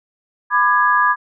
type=chord; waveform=sine; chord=G# diminished; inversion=first; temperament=just; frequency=996.7 / 1196.1 / 1661.2 Hz; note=B5 / D6 / G#6; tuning=+16 / +31 / 0 cents; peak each=-16 dBFS; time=0.5-1.16 s; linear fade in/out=50 ms; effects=none